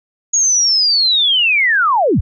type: linear sweep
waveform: sine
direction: down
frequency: 6720 to 34.4 Hz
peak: -10 dBFS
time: 0.33-2.21 s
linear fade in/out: 10 ms
effects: none